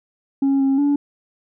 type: tone with pitch steps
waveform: sine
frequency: 274.2 / 270.8 / 286.5 Hz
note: C#4 / C#4 / D4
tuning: -19 / -40 / -43 cents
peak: -12 dBFS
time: 0.42-0.96 s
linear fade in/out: 5 ms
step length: 180 ms
effects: tanh soft clip ceiling -13 dBFS